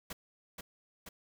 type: noise with echo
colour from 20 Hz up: pink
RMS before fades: -42 dBFS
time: 0.1-0.13 s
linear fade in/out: 5 ms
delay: 480 ms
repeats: 2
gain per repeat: -3 dB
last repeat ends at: 1.09 s
effects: none